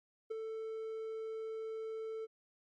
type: tone with ADSR envelope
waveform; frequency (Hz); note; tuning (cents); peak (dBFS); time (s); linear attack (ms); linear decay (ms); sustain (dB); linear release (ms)
triangle; 443; A4; +12; -32; 0.3-2.27; 14; 9; -5; 30
effects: MP3 48 kbps